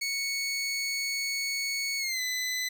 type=tone with pitch glide; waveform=20% pulse; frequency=2217 to 2010 Hz; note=C#7 to B6; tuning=0 to +30 cents; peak=-24 dBFS; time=0.01-2.69 s; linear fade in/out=10 ms; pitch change=-170 cents; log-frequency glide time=1.98-2.21 s; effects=none